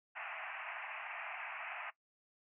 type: band-pass noise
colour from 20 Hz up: white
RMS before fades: -45 dBFS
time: 0.15-1.91 s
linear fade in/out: 20 ms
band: 640 to 2700 Hz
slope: 96 dB/octave
effects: noise-tail reverb RT60 0.1 s tail -18 dB re dry